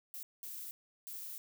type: noise bursts at uneven times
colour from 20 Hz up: violet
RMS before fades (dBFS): -45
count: 3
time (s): 0.14-0.23 / 0.43-0.71 / 1.07-1.38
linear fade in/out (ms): 0
effects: none